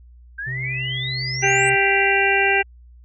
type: exponential sweep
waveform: sine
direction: up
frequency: 1575 to 8360 Hz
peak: -26 dBFS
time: 0.38-1.7 s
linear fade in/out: 10 ms
type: tone with vibrato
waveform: triangle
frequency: 129.7 Hz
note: C3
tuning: 15 cents flat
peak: -25 dBFS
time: 0.46-1.76 s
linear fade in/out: 20 ms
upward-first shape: sine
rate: 16 Hz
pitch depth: 9 cents each way
type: tone with pitch glide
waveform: sine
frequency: 2000 to 2042 Hz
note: B6 to C7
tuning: +21 to -43 cents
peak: -28 dBFS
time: 0.62-2.13 s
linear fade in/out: 20 ms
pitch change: +36 cents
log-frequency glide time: 0.89-1.47 s
type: harmonic tone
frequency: 393.7 Hz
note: G4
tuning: 8 cents sharp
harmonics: 1 / 2 / 4 / 5 / 6 / 7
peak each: -22 / -22 / -22 / -22 / -22 / -22 dBFS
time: 1.42-2.63 s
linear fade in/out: 20 ms
effects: added 60 Hz sine -43 dBFS peak until 3.04 s